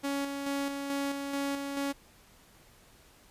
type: tone with tremolo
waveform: sawtooth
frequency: 279.4 Hz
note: C#4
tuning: 14 cents sharp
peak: -26 dBFS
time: 0.03-1.93 s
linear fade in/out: 20 ms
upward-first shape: square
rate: 2.3 Hz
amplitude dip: 40%
effects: pink hiss -59 dBFS RMS until 3.3 s + resampled to 32000 Hz